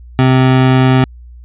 25% pulse tone, 130 Hz, C3, 11 cents flat, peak -3 dBFS, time 0.19-1.04 s, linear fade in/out 0 ms, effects added 60 Hz sine -32 dBFS peak until 1.44 s + resampled to 8000 Hz

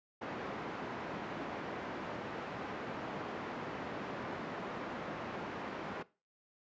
pink band-pass noise, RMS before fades -42 dBFS, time 0.21-6.03 s, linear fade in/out 10 ms, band 200 to 1700 Hz, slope 12 dB/octave, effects noise-tail reverb RT60 0.3 s tail -19 dB re dry + resampled to 16000 Hz

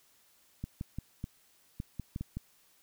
clicks, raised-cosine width 5 ms, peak -24 dBFS, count 9, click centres 0.64 / 0.811 / 0.986 / 1.241 / 1.801 / 1.997 / 2.161 / 2.21 / 2.37 s, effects white hiss -66 dBFS RMS until 2.82 s

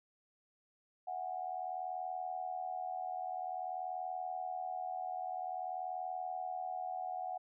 sine tone with amplitude modulation, 736 Hz, F#5, 9 cents flat, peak -34 dBFS, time 1.07-7.38 s, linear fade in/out 10 ms, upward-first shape sine, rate 80.5 Hz, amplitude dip 75%, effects none

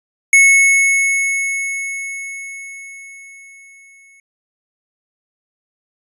square tone with exponential decay, 2198 Hz, C#7, 15 cents flat, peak -6 dBFS, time 0.33-4.2 s, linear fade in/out 2 ms, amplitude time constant 840 ms, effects resampled to 32000 Hz

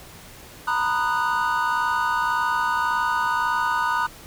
triangle chord, B major seventh, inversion third, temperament just, 926 / 987.8 / 1234.7 / 1481.6 Hz, A#5 / B5 / D#6 / F#6, -12 / 0 / -14 / +2 cents, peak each -24 dBFS, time 0.67-4.07 s, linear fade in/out 10 ms, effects pink hiss -44 dBFS RMS until 4.26 s

